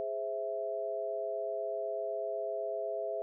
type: chord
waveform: sine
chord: Ab augmented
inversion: none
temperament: equal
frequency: 415.3 / 523.3 / 659.3 Hz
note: Ab4 / C5 / E5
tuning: 0 / 0 / 0 cents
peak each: -39 / -40 / -35 dBFS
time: 0-3.22 s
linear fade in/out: 0 ms
effects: none